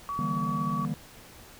sine tone, 1135 Hz, C#6, 41 cents sharp, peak -30 dBFS, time 0.09-0.85 s, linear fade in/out 0 ms
triangle chord, E half-diminished seventh, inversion third, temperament just, 148.33 / 164.81 / 197.78 / 237.3 Hz, D3 / E3 / G3 / Bb3, +18 / 0 / +16 / +31 cents, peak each -32 dBFS, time 0.19-0.94 s, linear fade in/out 0 ms
effects pink hiss -50 dBFS RMS until 1.59 s

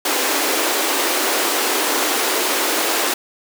pink high-pass noise, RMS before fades -19 dBFS, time 0.05-3.14 s, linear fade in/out 5 ms, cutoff 280 Hz, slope 48 dB/octave, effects none

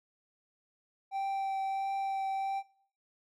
triangle tone with vibrato, 779 Hz, G5, 11 cents flat, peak -29 dBFS, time 1.11-2.63 s, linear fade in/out 50 ms, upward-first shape triangle, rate 1.5 Hz, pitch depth 11 cents each way, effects noise-tail reverb RT60 0.5 s tail -18 dB re dry

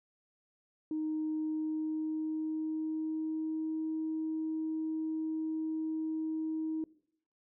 sine tone with pitch glide, 311.1 to 316.5 Hz, D#4 to D#4, 0 to +30 cents, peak -31 dBFS, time 0.91-6.84 s, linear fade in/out 2 ms, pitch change +30 cents, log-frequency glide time 1.32-3.86 s, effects noise-tail reverb RT60 0.7 s tail -21 dB re dry + tanh soft clip ceiling -27 dBFS

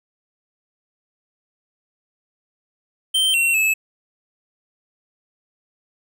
square tone with pitch steps, 3123 / 2725 / 2602 Hz, G7 / F7 / E7, -7 / -43 / -23 cents, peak -16 dBFS, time 3.14-3.74 s, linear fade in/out 10 ms, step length 200 ms, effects none

